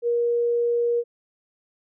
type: tone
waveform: sine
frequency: 474.2 Hz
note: A#4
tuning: 30 cents sharp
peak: -19 dBFS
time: 0.02-1.04 s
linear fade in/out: 50 ms
effects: none